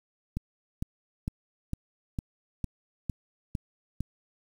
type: click train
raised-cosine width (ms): 5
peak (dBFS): -18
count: 9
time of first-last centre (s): 0.37-4.006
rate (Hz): 2.2
effects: 8-bit